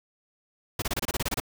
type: noise bursts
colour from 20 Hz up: pink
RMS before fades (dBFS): -28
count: 11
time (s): 0.79-1.401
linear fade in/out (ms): 5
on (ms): 31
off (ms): 27
effects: none